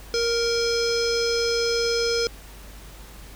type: tone with low-pass filter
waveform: square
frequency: 466.2 Hz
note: A#4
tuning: in tune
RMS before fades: -23 dBFS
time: 0.14-2.27 s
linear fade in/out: 0 ms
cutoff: 5400 Hz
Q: 9
effects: added 50 Hz sine -42 dBFS peak until 3.35 s + pink hiss -46 dBFS RMS until 3.35 s